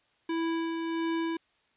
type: tone with tremolo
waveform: square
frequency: 329.6 Hz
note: E4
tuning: in tune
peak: -28 dBFS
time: 0.29-1.37 s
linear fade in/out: 5 ms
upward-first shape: sine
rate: 1.5 Hz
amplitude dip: 35%
effects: white hiss -69 dBFS RMS until 1.76 s + resampled to 8000 Hz